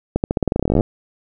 accelerating click train, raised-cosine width 2 ms, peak -3 dBFS, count 21, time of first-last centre 0.16-0.808 s, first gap 79 ms, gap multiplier 0.89, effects none

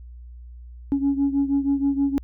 sine beating tone pair, 277.2 / 283.5 Hz, C#4 / C#4, 0 / +39 cents, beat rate 6.3 Hz, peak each -19 / -23 dBFS, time 0.92-2.18 s, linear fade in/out 0 ms, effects tanh soft clip ceiling -14 dBFS + added 60 Hz sine -38 dBFS peak until 2.23 s

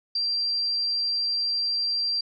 sine tone, 4722 Hz, D8, 9 cents sharp, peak -23 dBFS, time 0.15-2.21 s, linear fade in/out 5 ms, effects none

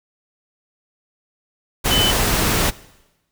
sine tone in noise, 3023 Hz, F#7, 36 cents sharp, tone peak -16 dBFS, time 1.9-2.12 s, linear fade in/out 20 ms, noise pink, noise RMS -18 dBFS, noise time 1.84-2.71 s, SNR -1 dB, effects noise-tail reverb RT60 1.0 s tail -20 dB re dry

